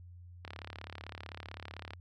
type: click train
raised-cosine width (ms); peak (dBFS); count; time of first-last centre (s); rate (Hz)
0.3; -27; 54; 0.45-1.935; 35.7
effects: added 88 Hz sine -49 dBFS peak until 2 s